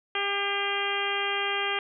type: harmonic tone with a mistuned harmonic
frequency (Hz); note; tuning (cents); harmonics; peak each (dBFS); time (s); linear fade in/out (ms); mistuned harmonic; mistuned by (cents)
400; G4; +35; 1 / 2 / 3 / 4 / 5 / 6 / 7 / 8; -34 / -34 / -34 / -34 / -34 / -34 / -34 / -34; 0.15-1.79; 2; 5; +20
effects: none